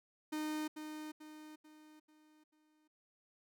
45% pulse tone with echo, 307 Hz, D#4, 23 cents flat, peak -37 dBFS, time 0.32-0.68 s, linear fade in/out 10 ms, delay 440 ms, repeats 5, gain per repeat -7 dB, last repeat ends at 2.88 s, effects none

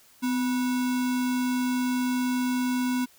sine tone with sample-and-hold, 252.5 Hz, B3, 39 cents sharp, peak -23 dBFS, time 0.22-3.06 s, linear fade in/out 20 ms, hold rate 1225 Hz, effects white hiss -57 dBFS RMS until 3.18 s

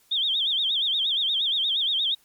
sine tone with vibrato, 3422 Hz, A7, 49 cents flat, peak -21 dBFS, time 0.11-2.15 s, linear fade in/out 10 ms, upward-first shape sine, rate 8.5 Hz, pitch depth 170 cents each way, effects white hiss -61 dBFS RMS until 2.24 s + MP3 96 kbps

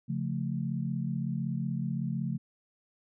sine chord, Db augmented, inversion none, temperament equal, 138.59 / 174.61 / 220 Hz, Db3 / F3 / A3, 0 / 0 / 0 cents, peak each -33 / -34 / -35 dBFS, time 0.08-2.38 s, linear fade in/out 20 ms, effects none

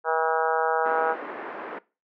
harmonic tone, 160.9 Hz, E3, 42 cents flat, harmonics 3 / 4 / 5 / 6 / 7 / 8 / 9 / 10, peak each -27 / -30 / -27 / -29 / -35 / -30 / -31 / -37 dBFS, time 0.04-1.16 s, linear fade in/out 50 ms
pink band-pass noise, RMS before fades -36 dBFS, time 0.85-1.79 s, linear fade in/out 10 ms, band 310 to 1800 Hz, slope 24 dB/octave
effects noise-tail reverb RT60 0.3 s tail -21 dB re dry

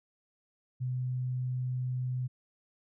sine tone, 126.7 Hz, B2, 45 cents sharp, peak -30 dBFS, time 0.8-2.28 s, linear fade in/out 20 ms, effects none

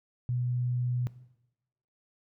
sine tone, 123.47 Hz, B2, in tune, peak -27 dBFS, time 0.29-1.07 s, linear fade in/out 0 ms, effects noise-tail reverb RT60 0.9 s tail -17 dB re dry

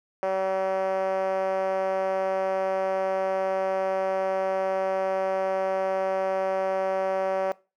5% pulse tone with band-pass filter, 190.4 Hz, F#3, 50 cents sharp, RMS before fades -26 dBFS, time 0.23-7.52 s, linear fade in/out 0 ms, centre 580 Hz, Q 3.3, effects noise-tail reverb RT60 0.3 s tail -21 dB re dry

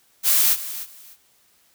blue noise with echo, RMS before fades -17 dBFS, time 0.23-0.57 s, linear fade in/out 50 ms, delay 300 ms, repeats 2, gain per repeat -14 dB, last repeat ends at 1.17 s, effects white hiss -60 dBFS RMS until 1.74 s

